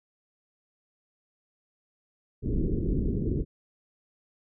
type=low-pass noise; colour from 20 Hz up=pink; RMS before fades=-27 dBFS; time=2.42-3.45 s; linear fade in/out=50 ms; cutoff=420 Hz; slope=48 dB/octave; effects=none